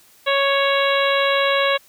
harmonic tone, 554.4 Hz, C#5, in tune, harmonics 1 / 2 / 3 / 4 / 5 / 6 / 7, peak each -19 / -22 / -24 / -25 / -26 / -27 / -27 dBFS, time 0.26-1.78 s, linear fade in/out 20 ms, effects white hiss -52 dBFS RMS until 1.88 s

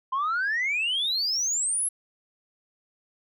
sine exponential sweep, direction up, 1026 to 11175 Hz, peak -22 dBFS, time 0.12-1.89 s, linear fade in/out 10 ms, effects tanh soft clip ceiling -21 dBFS

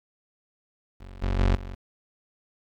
30% pulse tone with level steps, 46.25 Hz, F#1, in tune, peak -37 / -21 / -16 / -32 dBFS, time 1-1.75 s, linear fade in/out 10 ms, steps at 1.22 / 1.39 / 1.55 s, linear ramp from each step 5 ms, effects low-pass 4000 Hz 12 dB/octave + 9-bit

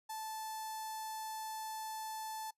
sawtooth tone with notch filter, 875 Hz, A5, 10 cents flat, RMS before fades -43 dBFS, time 0.09-2.51 s, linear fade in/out 10 ms, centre 2300 Hz, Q 0.56, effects noise-tail reverb RT60 0.1 s tail -20 dB re dry + resampled to 32000 Hz

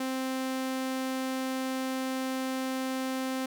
sawtooth tone, 261.6 Hz, C4, in tune, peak -26 dBFS, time 0-3.46 s, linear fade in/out 5 ms, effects none

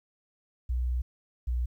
sine tone pair in turn, 61.74 / 60.82 Hz, B1 / B1, 0 / -26 cents, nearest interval unison, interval 26 cents, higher first, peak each -25 dBFS, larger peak neither, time 0.69-1.02 / 1.47-1.66 s, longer first, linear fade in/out 10 ms, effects tanh soft clip ceiling -21 dBFS + 11-bit

